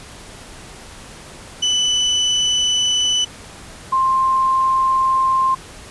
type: tone pair in turn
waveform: 35% pulse / sine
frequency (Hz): 2989 / 1053.7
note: F#7 / C6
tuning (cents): +17 / +12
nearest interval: octave + tritone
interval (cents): 1805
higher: first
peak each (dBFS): -13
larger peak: neither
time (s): 1.62-3.25 / 3.92-5.55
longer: neither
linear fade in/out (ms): 10
effects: pink hiss -38 dBFS RMS until 5.9 s + resampled to 24000 Hz